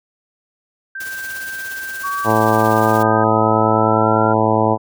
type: tone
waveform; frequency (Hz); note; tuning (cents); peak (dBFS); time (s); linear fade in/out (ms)
sine; 1568; G6; 0; -25; 0.95-3.24; 5
type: noise with tremolo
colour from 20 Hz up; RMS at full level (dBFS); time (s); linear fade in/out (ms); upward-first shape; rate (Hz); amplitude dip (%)
white; -32; 1-3.03; 5; triangle; 17; 55
type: exponential sweep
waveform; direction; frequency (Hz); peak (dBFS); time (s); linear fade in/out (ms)
sine; up; 1124 to 1381; -20; 2.03-4.34; 20
type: harmonic tone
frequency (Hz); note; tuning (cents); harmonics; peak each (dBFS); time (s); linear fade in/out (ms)
109.8; A2; -3; 1 / 2 / 3 / 4 / 5 / 6 / 7 / 8 / 9; -21 / -21 / -21 / -21 / -21 / -21 / -21 / -21 / -21; 2.24-4.78; 50
effects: none